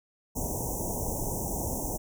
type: band-stop noise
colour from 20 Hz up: pink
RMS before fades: -32 dBFS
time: 0.35-1.98 s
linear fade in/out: 20 ms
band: 960 to 5800 Hz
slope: 96 dB/octave
effects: none